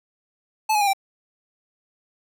square tone with pitch steps, 867 / 837.5 / 808.9 / 781.4 Hz, A5 / G#5 / G#5 / G5, -26 / +14 / -46 / -6 cents, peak -18 dBFS, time 0.69-0.934 s, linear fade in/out 10 ms, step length 61 ms, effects none

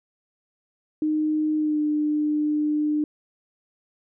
sine tone with pitch glide, 307.5 to 300.5 Hz, D#4 to D4, -20 to +40 cents, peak -20 dBFS, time 1.02-3.04 s, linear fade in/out 2 ms, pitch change -40 cents, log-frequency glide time 1.57-1.81 s, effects none

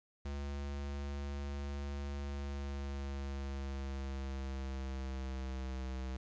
square tone with pitch glide, 70.7 to 64.83 Hz, C#2 to C2, +35 to -15 cents, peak -39 dBFS, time 0.25-6.17 s, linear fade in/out 5 ms, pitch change -150 cents, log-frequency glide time 2.23-5.87 s, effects resampled to 16000 Hz + 11-bit

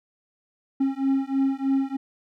triangle beating tone pair, 269 / 272.2 Hz, C4 / C#4, +48 / -31 cents, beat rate 3.2 Hz, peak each -22 dBFS, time 0.8-1.97 s, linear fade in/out 10 ms, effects none

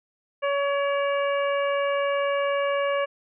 harmonic tone with a mistuned harmonic, 563 Hz, C#5, 27 cents sharp, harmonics 1 / 2 / 3 / 4 / 5, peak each -23 / -29 / -33 / -35 / -37 dBFS, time 0.42-3.06 s, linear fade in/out 20 ms, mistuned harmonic 4, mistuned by +32 cents, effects none

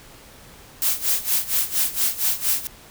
blue noise with tremolo, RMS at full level -19 dBFS, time 0.82-2.67 s, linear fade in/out 0 ms, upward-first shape sine, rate 4.3 Hz, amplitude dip 85%, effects pink hiss -46 dBFS RMS until 2.9 s

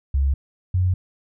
sine tone pair in turn, 68.5 / 91.44 Hz, C#2 / F#2, -20 / -20 cents, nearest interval perfect fourth, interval 500 cents, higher second, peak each -16 dBFS, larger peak neither, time 0.14-0.34 / 0.74-0.94 s, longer neither, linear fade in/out 5 ms, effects none

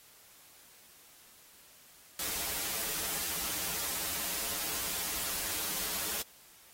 white noise with comb filter, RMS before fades -35 dBFS, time 2.19-6.22 s, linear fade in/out 2 ms, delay 8.1 ms, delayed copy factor -0.9, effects white hiss -58 dBFS RMS until 6.73 s + AAC 48 kbps

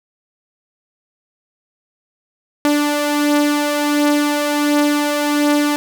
sawtooth beating tone pair, 292.3 / 293.7 Hz, D4 / D4, -8 / 0 cents, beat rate 1.4 Hz, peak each -17 / -11 dBFS, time 2.65-5.76 s, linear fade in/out 0 ms, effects none

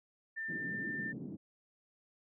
sine tone, 1790 Hz, A6, 29 cents sharp, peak -37 dBFS, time 0.36-1.13 s, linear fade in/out 20 ms
white band-pass noise, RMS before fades -44 dBFS, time 0.48-1.37 s, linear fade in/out 20 ms, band 150 to 290 Hz, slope 24 dB/octave
effects none

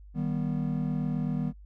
triangle chord, Eb augmented, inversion none, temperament just, 155.56 / 194.45 / 243.1 Hz, Eb3 / G3 / B3, 0 / -14 / -27 cents, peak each -28 / -31 / -30 dBFS, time 0.14-1.53 s, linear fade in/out 50 ms, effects noise-tail reverb RT60 0.1 s tail -21 dB re dry + added 50 Hz sine -46 dBFS peak until 1.65 s

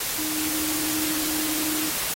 sine tone in noise, 309.1 Hz, D#4, 11 cents flat, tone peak -29 dBFS, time 0.18-1.9 s, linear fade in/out 5 ms, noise white, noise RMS -27 dBFS, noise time 0-2.14 s, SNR -5 dB, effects AAC 48 kbps

